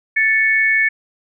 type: tone pair together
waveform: sine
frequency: 1760 / 2217 Hz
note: A6 / C#7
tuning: 0 / 0 cents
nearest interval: major third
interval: 400 cents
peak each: -15 dBFS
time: 0.16-0.89 s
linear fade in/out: 10 ms
effects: none